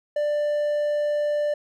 triangle tone, 591 Hz, D5, 11 cents sharp, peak -19 dBFS, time 0.16-1.54 s, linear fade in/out 5 ms, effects none

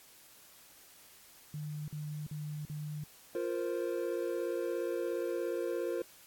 sine tone bursts, 150.4 Hz, D3, 42 cents sharp, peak -37 dBFS, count 4, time 1.54-3.038 s, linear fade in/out 2 ms, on 340 ms, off 46 ms
triangle chord, F suspended fourth, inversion none, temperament equal, 349.2 / 466.2 / 523.3 Hz, F4 / Bb4 / C5, 0 / 0 / 0 cents, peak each -34 / -35 / -36 dBFS, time 3.35-6.02 s, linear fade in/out 2 ms
effects white hiss -58 dBFS RMS until 6.26 s + AAC 64 kbps

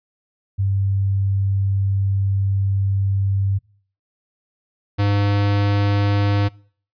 sine / square tone pair in turn, 98 / 101.46 Hz, G2 / G#2, 0 / -40 cents, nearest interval minor second, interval 60 cents, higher second, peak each -16 dBFS, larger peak neither, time 0.58-3.59 / 4.98-6.49 s, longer first, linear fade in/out 20 ms, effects noise-tail reverb RT60 0.5 s tail -24 dB re dry + resampled to 11025 Hz

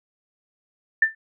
sine tone with exponential decay, 1780 Hz, A6, 20 cents sharp, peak -10 dBFS, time 1.02-1.15 s, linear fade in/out 5 ms, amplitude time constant 27 ms, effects none

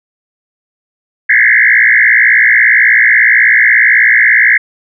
sine tone with frequency modulation, 1886 Hz, A#6, 20 cents sharp, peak -4 dBFS, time 1.29-4.58 s, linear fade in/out 10 ms, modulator 58.2 Hz, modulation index 4.6, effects none

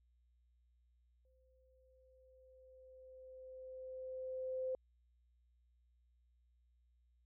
sine tone with exponential growth, 517 Hz, C5, 21 cents flat, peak -36 dBFS, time 1.25-4.75 s, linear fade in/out 1 ms, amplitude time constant 760 ms, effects added 60 Hz sine -70 dBFS peak until 7.25 s

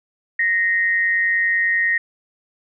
sine tone pair together, 1861 / 2051 Hz, A#6 / C7, -3 / -35 cents, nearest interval major second, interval 168 cents, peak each -16 / -24 dBFS, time 0.39-1.98 s, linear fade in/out 5 ms, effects none

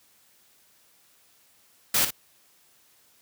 white noise with echo, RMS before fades -22 dBFS, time 1.94-2.05 s, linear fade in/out 5 ms, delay 57 ms, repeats 1, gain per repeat -9 dB, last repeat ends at 2.107 s, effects white hiss -61 dBFS RMS until 3.21 s + high-pass 60 Hz 12 dB/octave

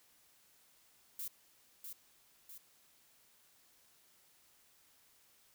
violet noise with echo, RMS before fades -42 dBFS, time 1.19-1.28 s, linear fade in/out 5 ms, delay 650 ms, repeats 2, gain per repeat -5 dB, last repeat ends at 2.58 s, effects white hiss -68 dBFS RMS until 5.54 s

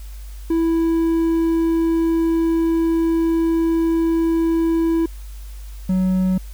triangle tone pair in turn, 329.6 / 186.27 Hz, E4 / F#3, 0 / +12 cents, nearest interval minor seventh, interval 988 cents, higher first, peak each -13 / -13 dBFS, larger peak neither, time 0.5-5.06 / 5.89-6.38 s, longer first, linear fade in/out 5 ms, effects added 50 Hz sine -31 dBFS peak until 6.53 s + white hiss -48 dBFS RMS until 6.53 s

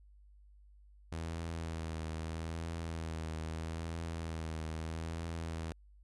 sawtooth tone with vibrato, 81.3 Hz, E2, 23 cents flat, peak -34 dBFS, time 1.12-5.72 s, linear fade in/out 0 ms, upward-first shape triangle, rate 0.78 Hz, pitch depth 40 cents each way, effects added 50 Hz sine -57 dBFS peak until 6.03 s + resampled to 24000 Hz

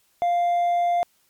sine tone with hard clipping, 698 Hz, F5, 1 cent flat, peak -19 dBFS, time 0.22-1.03 s, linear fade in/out 0 ms, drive 2 dB, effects white hiss -64 dBFS RMS until 1.29 s + MP3 96 kbps

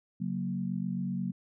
sine chord, F# major, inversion second, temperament equal, 138.59 / 185 / 233.1 Hz, C#3 / F#3 / A#3, 0 / 0 / 0 cents, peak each -38 / -32 / -36 dBFS, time 0.2-1.32 s, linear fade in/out 10 ms, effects none

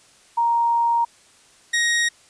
sine / sawtooth tone pair in turn, 935 / 1878.7 Hz, A#5 / A#6, +5 / +13 cents, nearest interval octave, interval 1208 cents, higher second, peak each -16 / -14 dBFS, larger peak second, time 0.37-1.05 / 1.73-2.09 s, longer first, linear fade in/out 10 ms, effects white hiss -53 dBFS RMS until 2.29 s + resampled to 22050 Hz

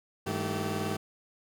20% pulse tone cluster, 99.5 / 159 / 218.6 / 385.2 Hz, G2 / D#3 / A3 / G4, +26 / +38 / -11 / -30 cents, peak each -31 dBFS, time 0.26-0.97 s, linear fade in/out 10 ms, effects none

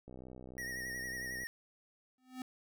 click train, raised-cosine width 2 ms, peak -37 dBFS, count 87, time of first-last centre 0.08-1.434 s, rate 63.5 Hz
square tone with vibrato, 1878 Hz, A#6, 12 cents sharp, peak -40 dBFS, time 0.58-1.47 s, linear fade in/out 0 ms, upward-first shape sine, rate 11 Hz, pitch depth 49 cents each way
square tone with exponential growth, 256 Hz, C4, 38 cents flat, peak -38 dBFS, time 2.18-2.42 s, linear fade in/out 2 ms, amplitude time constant 51 ms
effects none

